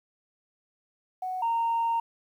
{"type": "tone pair in turn", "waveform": "sine", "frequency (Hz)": [742, 922.8], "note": ["F#5", "A#5"], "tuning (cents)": [5, -18], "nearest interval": "major third", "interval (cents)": 377, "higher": "second", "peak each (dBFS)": [-29, -22], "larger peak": "second", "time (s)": [[1.22, 1.42], [1.42, 2]], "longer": "second", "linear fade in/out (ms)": 5, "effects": ["tanh soft clip ceiling -21 dBFS", "10-bit"]}